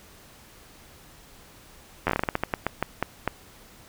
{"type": "slowing click train", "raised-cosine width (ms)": 0.5, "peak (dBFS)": -8, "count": 16, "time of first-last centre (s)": [2.07, 3.277], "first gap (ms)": 11, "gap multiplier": 1.25, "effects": ["pink hiss -51 dBFS RMS until 3.88 s"]}